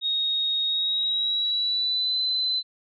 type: tone with pitch glide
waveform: sine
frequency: 3745 to 4037 Hz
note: A#7 to B7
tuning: +7 to +37 cents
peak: -22 dBFS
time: 0.01-2.63 s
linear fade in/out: 50 ms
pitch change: +130 cents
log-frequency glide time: 0.64-2.19 s
effects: none